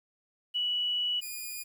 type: tone pair in turn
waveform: sine / 5% pulse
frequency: 2944 / 2444 Hz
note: F#7 / D#7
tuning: -9 / -32 cents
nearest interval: minor third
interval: 323 cents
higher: first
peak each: -27 dBFS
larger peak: neither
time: 0.54-1.21 / 1.21-1.64 s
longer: first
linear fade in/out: 20 ms
effects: 10-bit